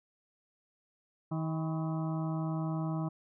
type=harmonic tone with a mistuned harmonic; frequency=159.3 Hz; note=D#3; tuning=41 cents sharp; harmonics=1 / 2 / 4 / 5 / 6 / 7 / 8; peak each=-32 / -38 / -44 / -46 / -48 / -49 / -50 dBFS; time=1.31-3.09 s; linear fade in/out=10 ms; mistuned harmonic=6; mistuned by=+84 cents; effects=none